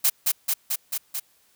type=noise with echo; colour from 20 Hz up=blue; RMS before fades=-19 dBFS; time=0.04-0.1 s; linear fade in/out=10 ms; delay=220 ms; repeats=5; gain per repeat=-2 dB; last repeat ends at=1.2 s; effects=white hiss -62 dBFS RMS until 1.55 s